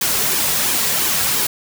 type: noise with flanger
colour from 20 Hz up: white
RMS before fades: -18 dBFS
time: 0.01-1.47 s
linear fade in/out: 5 ms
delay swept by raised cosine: 1.4 to 3.4 ms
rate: 2.9 Hz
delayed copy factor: -0.5
effects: none